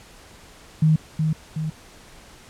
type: tone with echo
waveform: sine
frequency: 156.7 Hz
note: D#3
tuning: 13 cents sharp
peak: -13 dBFS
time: 0.82-0.96 s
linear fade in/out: 5 ms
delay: 370 ms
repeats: 2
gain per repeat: -5 dB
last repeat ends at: 1.7 s
effects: pink hiss -47 dBFS RMS until 2.49 s + low-pass 10000 Hz 12 dB/octave